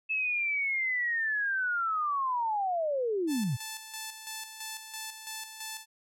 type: linear sweep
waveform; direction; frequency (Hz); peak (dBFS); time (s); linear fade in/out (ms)
sine; down; 2616 to 105.5; -27; 0.09-3.57; 20
type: tone with tremolo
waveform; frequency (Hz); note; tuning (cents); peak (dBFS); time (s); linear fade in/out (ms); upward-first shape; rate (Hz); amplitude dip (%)
5% pulse; 877; A5; -6; -25; 3.27-5.86; 50; square; 3; 55
effects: none